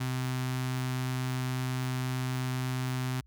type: tone with notch filter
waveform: sawtooth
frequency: 128.3 Hz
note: C3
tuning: 34 cents flat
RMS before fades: -32 dBFS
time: 0-3.21 s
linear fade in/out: 10 ms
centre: 500 Hz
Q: 0.97
effects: added 60 Hz sine -56 dBFS peak until 3.26 s